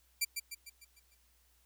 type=tone with echo; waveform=10% pulse; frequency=2349 Hz; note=D7; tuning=in tune; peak=-20 dBFS; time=0.21-0.25 s; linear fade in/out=10 ms; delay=150 ms; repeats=6; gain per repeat=-6 dB; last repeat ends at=1.15 s; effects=added 60 Hz sine -70 dBFS peak until 1.65 s + white hiss -71 dBFS RMS until 1.65 s